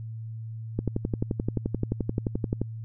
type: click train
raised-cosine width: 3 ms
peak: -13 dBFS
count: 22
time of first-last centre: 0.79-2.616 s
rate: 11.5 Hz
effects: added 112 Hz sine -34 dBFS peak until 2.84 s